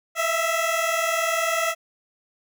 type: tone pair together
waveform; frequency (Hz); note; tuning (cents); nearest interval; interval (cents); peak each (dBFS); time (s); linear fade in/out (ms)
15% pulse; 650 / 670.2; E5 / E5; -24 / +29; minor second; 53; -18; 0.15-1.75; 50
effects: none